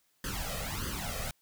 pink noise with flanger, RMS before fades -36 dBFS, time 0.24-1.31 s, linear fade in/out 2 ms, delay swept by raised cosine 0.63 to 1.63 ms, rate 1.6 Hz, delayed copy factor +0.85, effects white hiss -72 dBFS RMS until 1.41 s

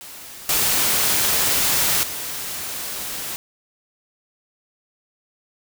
white noise with level steps, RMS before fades -38 / -19 / -29 dBFS, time 0.01-3.36 s, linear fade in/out 0 ms, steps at 0.49 / 2.03 s, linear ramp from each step 2 ms, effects none

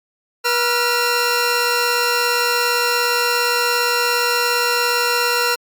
15% pulse tone pair together, 482.7 / 1370.8 Hz, B4 / F6, -40 / -33 cents, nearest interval octave + tritone, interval 1807 cents, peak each -12 dBFS, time 0.44-5.56 s, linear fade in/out 20 ms, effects AAC 64 kbps

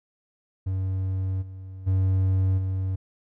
triangle tone with level steps, 94.6 Hz, F#2, 39 cents sharp, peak -22 / -34 / -17 / -22 dBFS, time 0.66-2.96 s, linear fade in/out 10 ms, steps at 1.41 / 1.86 / 2.57 s, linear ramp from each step 20 ms, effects none

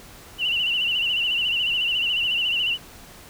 sine tone with vibrato, 2862 Hz, F7, 42 cents sharp, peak -20 dBFS, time 0.38-2.78 s, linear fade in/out 50 ms, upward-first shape sine, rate 14 Hz, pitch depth 93 cents each way, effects pink hiss -45 dBFS RMS until 3.29 s

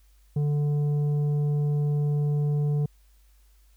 sine tone with tanh clipping, 146.8 Hz, D3, in tune, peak -23 dBFS, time 0.36-2.86 s, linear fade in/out 5 ms, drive 7 dB, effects added 50 Hz sine -55 dBFS peak until 3.76 s + white hiss -67 dBFS RMS until 3.76 s

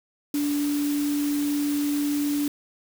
sine tone in noise, 290.4 Hz, D4, 19 cents flat, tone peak -22 dBFS, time 0.34-2.48 s, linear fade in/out 2 ms, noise white, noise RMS -36 dBFS, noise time 0.34-2.48 s, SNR +11 dB, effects none

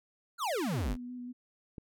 square exponential sweep, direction down, 1480 to 34.65 Hz, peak -31 dBFS, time 0.38-0.97 s, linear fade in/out 50 ms
sine tone with vibrato, 246.9 Hz, B3, in tune, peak -39 dBFS, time 0.72-1.33 s, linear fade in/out 20 ms, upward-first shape square, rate 5.4 Hz, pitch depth 14 cents each way
click, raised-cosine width 3 ms, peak -30 dBFS, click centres 1.782 s
effects none

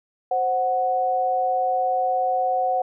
sine tone pair together, 523.3 / 740 Hz, C5 / F#5, 0 / 0 cents, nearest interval tritone, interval 600 cents, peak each -25 / -20 dBFS, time 0.31-2.82 s, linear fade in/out 5 ms, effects none

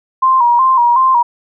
sine tone with vibrato, 999 Hz, B5, 20 cents sharp, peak -7 dBFS, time 0.22-1.23 s, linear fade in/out 10 ms, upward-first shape square, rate 2.7 Hz, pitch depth 81 cents each way, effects none

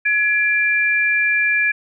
sine tone pair together, 1685 / 2365 Hz, G#6 / D7, +25 / +12 cents, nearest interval tritone, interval 587 cents, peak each -17 dBFS, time 0.05-1.72 s, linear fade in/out 10 ms, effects none

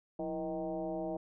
sine tone with frequency modulation, 479.5 Hz, A#4, 49 cents sharp, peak -34 dBFS, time 0.19-1.17 s, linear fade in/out 5 ms, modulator 150 Hz, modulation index 1.8, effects none

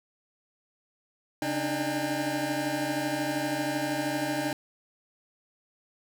25% pulse tone cluster, 137.1 / 291.6 / 304.4 / 802 Hz, C#3 / D4 / D#4 / G5, -19 / -12 / -38 / +39 cents, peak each -34 / -30 / -27 / -31 dBFS, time 1.42-4.53 s, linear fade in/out 2 ms, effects none

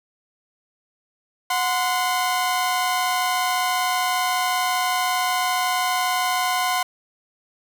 sawtooth tone pair together, 731.1 / 1034 Hz, F#5 / C6, -21 / -21 cents, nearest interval tritone, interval 600 cents, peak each -19 dBFS, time 1.5-6.83 s, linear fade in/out 5 ms, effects none

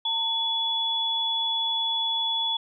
sine tone pair together, 902 / 3405 Hz, A5 / G#7, +43 / +42 cents, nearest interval octave + major seventh, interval 2299 cents, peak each -31 / -24 dBFS, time 0.05-2.57 s, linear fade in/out 5 ms, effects none

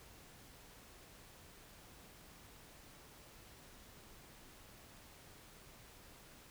silence, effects pink hiss -59 dBFS RMS until 6.5 s

